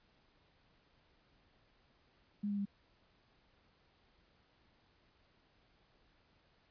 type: tone with pitch steps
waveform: sine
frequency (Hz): 205.6 / 202.9 / 200.2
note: G#3 / G#3 / G3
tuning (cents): -17 / -40 / +37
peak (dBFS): -34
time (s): 2.43-2.655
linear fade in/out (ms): 10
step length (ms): 75
effects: pink hiss -71 dBFS RMS until 6.7 s + resampled to 11025 Hz